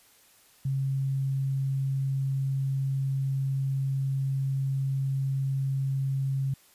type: tone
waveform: sine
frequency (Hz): 135.5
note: C#3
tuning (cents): -39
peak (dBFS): -25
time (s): 0.65-6.54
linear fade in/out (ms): 5
effects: white hiss -59 dBFS RMS until 6.74 s + resampled to 32000 Hz